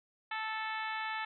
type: harmonic tone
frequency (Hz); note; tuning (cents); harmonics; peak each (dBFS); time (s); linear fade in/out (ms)
438.6; A4; -6; 2 / 3 / 4 / 5 / 6 / 7 / 8 / 9; -39 / -42 / -40 / -44 / -46 / -51 / -50 / -53; 0.31-1.25; 5
effects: none